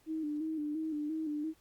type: tone with vibrato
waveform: sine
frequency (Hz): 307.2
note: D#4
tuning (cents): -22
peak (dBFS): -33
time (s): 0.06-1.54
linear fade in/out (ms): 50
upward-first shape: square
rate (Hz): 2.9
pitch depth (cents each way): 55
effects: pink hiss -68 dBFS RMS until 1.6 s + Opus 48 kbps